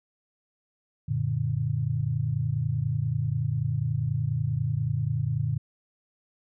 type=chord; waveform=sine; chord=Gb augmented; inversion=none; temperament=equal; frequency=92.5 / 116.54 / 146.83 Hz; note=Gb2 / Bb2 / D3; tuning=0 / 0 / 0 cents; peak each=-33 / -27 / -28 dBFS; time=1.08-5.58 s; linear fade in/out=10 ms; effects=none